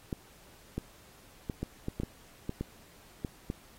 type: clicks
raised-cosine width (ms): 3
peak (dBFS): -20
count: 11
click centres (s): 0.128 / 0.78 / 1.498 / 1.63 / 1.884 / 2 / 2.034 / 2.494 / 2.61 / 3.248 / 3.501
effects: pink hiss -58 dBFS RMS until 3.78 s + AAC 48 kbps